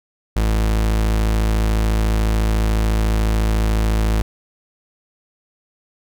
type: tone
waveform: 40% pulse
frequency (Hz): 54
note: A1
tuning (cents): -32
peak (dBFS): -14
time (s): 0.36-4.22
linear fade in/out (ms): 5
effects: none